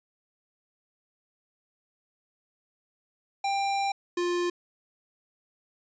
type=tone pair in turn; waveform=square; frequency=792 / 351.4 Hz; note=G5 / F4; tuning=+18 / +11 cents; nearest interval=octave + major second; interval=1407 cents; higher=first; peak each=-26 dBFS; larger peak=neither; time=3.44-3.92 / 4.17-4.5 s; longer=first; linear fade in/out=5 ms; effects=resampled to 16000 Hz